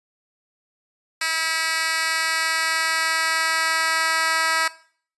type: tone with high-pass filter sweep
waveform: 10% pulse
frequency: 323.2 Hz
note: E4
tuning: 34 cents flat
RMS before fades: -22 dBFS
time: 1.21-4.68 s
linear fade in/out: 5 ms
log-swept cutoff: 2100 to 1300 Hz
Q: 1
effects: noise-tail reverb RT60 0.5 s tail -18 dB re dry + resampled to 24000 Hz